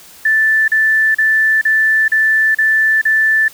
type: tone bursts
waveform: sine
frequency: 1760 Hz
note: A6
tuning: in tune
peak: -9 dBFS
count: 7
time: 0.25-3.482 s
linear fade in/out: 5 ms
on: 430 ms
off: 37 ms
effects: white hiss -40 dBFS RMS until 3.53 s